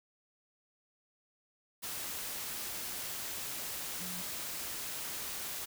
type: tone in noise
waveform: sine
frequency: 180.1 Hz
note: F#3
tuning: 46 cents flat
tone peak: -45 dBFS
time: 3.99-4.23 s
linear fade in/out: 20 ms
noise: white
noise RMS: -40 dBFS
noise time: 1.82-5.66 s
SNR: -8 dB
effects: none